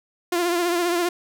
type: tone with vibrato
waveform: sawtooth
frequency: 347.7 Hz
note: F4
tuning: 8 cents flat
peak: -16 dBFS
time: 0.32-1.09 s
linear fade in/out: 5 ms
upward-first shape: triangle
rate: 15 Hz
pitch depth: 59 cents each way
effects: none